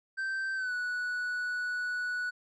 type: tone with pitch glide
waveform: triangle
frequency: 1558 to 1474.8 Hz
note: G6 to F#6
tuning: -11 to -6 cents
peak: -29 dBFS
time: 0.17-2.31 s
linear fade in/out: 20 ms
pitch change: -95 cents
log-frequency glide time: 0.55-0.73 s
effects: resampled to 22050 Hz